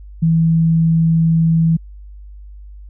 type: tone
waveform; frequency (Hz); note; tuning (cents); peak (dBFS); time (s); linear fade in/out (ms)
sine; 163.6; E3; -13; -10; 0.22-1.77; 10
effects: added 50 Hz sine -33 dBFS peak until 2.89 s